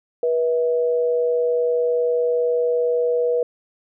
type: tone pair together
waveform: sine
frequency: 484.9 / 647.3 Hz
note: B4 / E5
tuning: -32 / -32 cents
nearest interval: perfect fourth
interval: 500 cents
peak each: -17 / -27 dBFS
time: 0.23-3.43 s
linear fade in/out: 2 ms
effects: none